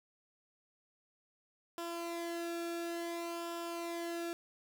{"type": "tone with flanger", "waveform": "sawtooth", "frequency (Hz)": 339.6, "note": "F4", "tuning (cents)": -48, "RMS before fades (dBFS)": -40, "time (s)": [1.78, 4.33], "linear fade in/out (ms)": 0, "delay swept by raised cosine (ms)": [0.47, 1], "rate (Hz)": 0.57, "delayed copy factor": -0.6, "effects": []}